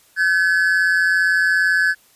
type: tone pair together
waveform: triangle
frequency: 1527 / 1704.7 Hz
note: G6 / G#6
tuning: -46 / +45 cents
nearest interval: major second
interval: 191 cents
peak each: -15 dBFS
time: 0.16-1.95 s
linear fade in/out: 50 ms
effects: white hiss -54 dBFS RMS until 2.15 s + resampled to 32000 Hz